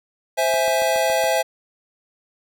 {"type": "chord", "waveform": "square", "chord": "C augmented", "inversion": "none", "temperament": "equal", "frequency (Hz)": [523.3, 659.3, 830.6], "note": ["C5", "E5", "G#5"], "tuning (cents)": [0, 0, 0], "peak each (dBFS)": [-23, -21, -24], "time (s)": [0.37, 1.43], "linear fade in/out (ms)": 20}
{"type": "click train", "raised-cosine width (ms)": 1, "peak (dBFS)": -22, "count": 6, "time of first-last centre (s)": [0.54, 1.24], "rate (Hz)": 7.14}
{"effects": []}